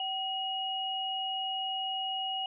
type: tone pair together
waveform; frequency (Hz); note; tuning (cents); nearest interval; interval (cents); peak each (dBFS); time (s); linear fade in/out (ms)
sine; 764 / 2888; G5 / F#7; -45 / -43; octave + major seventh; 2302; -35 / -33; 0-2.46; 2
effects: none